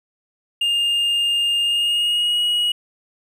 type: tone with pitch glide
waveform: triangle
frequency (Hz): 2818 to 2901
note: F7 to F#7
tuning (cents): +15 to -35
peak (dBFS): -15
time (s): 0.61-2.72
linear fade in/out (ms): 5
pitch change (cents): +50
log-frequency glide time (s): 1.61-2.41
effects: none